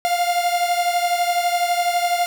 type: beating tone pair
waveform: 45% pulse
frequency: 698.5 / 710.5 Hz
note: F5 / F5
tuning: 0 / +30 cents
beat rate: 12 Hz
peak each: -19 / -23 dBFS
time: 0.05-2.26 s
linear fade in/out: 0 ms
effects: none